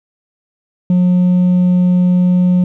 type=tone with hard clipping; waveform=triangle; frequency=180.1 Hz; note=F#3; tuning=46 cents flat; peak=-7 dBFS; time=0.9-2.64 s; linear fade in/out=2 ms; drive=1 dB; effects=none